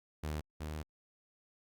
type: tone pair in turn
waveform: sawtooth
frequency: 76.1 / 76.85 Hz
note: D#2 / D#2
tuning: -38 / -21 cents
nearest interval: unison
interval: 17 cents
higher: second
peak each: -32 / -35 dBFS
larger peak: first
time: 0.23-0.41 / 0.6-0.83 s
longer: second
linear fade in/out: 10 ms
effects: Opus 48 kbps